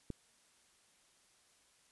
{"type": "click", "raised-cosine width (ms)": 3, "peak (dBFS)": -27, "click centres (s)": 0.103, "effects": ["white hiss -69 dBFS RMS until 1.91 s", "resampled to 24000 Hz"]}